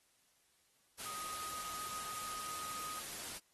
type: tone in noise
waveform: sine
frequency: 1248 Hz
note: D#6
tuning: 5 cents sharp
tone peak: -44 dBFS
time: 1.05-3.01 s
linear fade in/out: 20 ms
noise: white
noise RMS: -45 dBFS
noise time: 0.98-3.39 s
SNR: -2 dB
effects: white hiss -73 dBFS RMS until 3.53 s + AAC 32 kbps